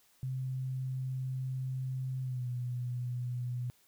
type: tone with pitch glide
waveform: sine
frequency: 130.2 to 123.25 Hz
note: C3 to B2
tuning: -8 to -3 cents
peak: -33 dBFS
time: 0.23-3.7 s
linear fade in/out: 0 ms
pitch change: -95 cents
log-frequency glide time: 2.22-2.47 s
effects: white hiss -67 dBFS RMS until 3.87 s